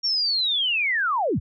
sine linear sweep, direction down, 5588 to 43.98 Hz, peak -20 dBFS, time 0.03-1.4 s, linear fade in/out 20 ms, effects none

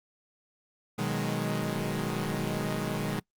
sawtooth chord, G# minor seventh, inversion first, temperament equal, 123.47 / 155.56 / 185 / 207.7 Hz, B2 / D#3 / F#3 / G#3, 0 / 0 / 0 / 0 cents, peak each -31 / -29 / -32 / -29 dBFS, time 0.98-3.2 s, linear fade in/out 10 ms, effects noise-tail reverb RT60 0.1 s tail -22 dB re dry + Opus 48 kbps

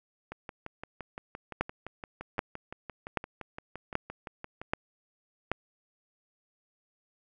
two click trains, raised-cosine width 0.5 ms, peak -12 / -24 dBFS, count 6 / 26, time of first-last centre 1.61-5.516 / 0.32-4.616 s, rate 1.28 / 5.82 Hz, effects none

